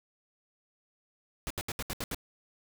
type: noise bursts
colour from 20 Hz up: pink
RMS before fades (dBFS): -35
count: 7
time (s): 1.47-2.146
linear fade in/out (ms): 0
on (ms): 34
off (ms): 73
effects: none